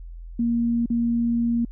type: tone with dropouts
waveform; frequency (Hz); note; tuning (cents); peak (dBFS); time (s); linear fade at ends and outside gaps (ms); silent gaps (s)
sine; 234.3; A#3; +9; -19; 0.39-1.65; 5; 0.86-0.901
effects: added 42 Hz sine -35 dBFS peak until 1.71 s